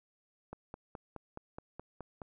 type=click train; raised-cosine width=1 ms; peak=-29 dBFS; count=9; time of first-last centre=0.53-2.218 s; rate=4.74 Hz; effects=none